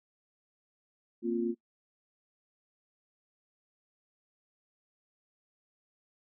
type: chord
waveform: sine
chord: Bb suspended second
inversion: none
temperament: equal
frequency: 233.1 / 261.6 / 349.2 Hz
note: Bb3 / C4 / F4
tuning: 0 / 0 / 0 cents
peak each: -32 / -37 / -31 dBFS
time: 1.22-1.55 s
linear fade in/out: 50 ms
effects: noise-tail reverb RT60 0.1 s tail -23 dB re dry